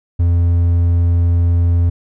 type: tone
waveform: triangle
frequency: 86 Hz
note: F2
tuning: 26 cents flat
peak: -8 dBFS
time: 0.19-1.9 s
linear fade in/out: 10 ms
effects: none